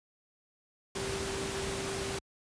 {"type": "tone in noise", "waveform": "sine", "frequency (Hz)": 390, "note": "G4", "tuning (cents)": -9, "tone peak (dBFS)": -37, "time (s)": [0.95, 2.19], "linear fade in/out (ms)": 5, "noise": "pink", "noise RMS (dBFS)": -36, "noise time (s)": [0.95, 2.19], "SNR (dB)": -4, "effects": ["high-pass 60 Hz 12 dB/octave", "resampled to 22050 Hz"]}